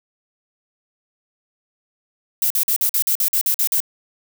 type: noise bursts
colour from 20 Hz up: violet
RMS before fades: -18 dBFS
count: 11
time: 2.42-3.803 s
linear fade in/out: 2 ms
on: 83 ms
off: 47 ms
effects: none